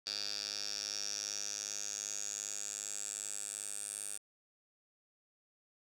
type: tone with band-pass filter sweep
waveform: 10% pulse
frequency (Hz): 102.6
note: G#2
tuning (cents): -21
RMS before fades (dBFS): -41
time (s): 0.06-4.18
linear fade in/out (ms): 10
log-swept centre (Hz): 4800 to 9000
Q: 7.4
effects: none